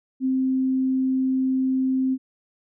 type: tone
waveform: sine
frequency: 261.6 Hz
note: C4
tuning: in tune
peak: -19 dBFS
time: 0.2-2.18 s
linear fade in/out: 50 ms
effects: none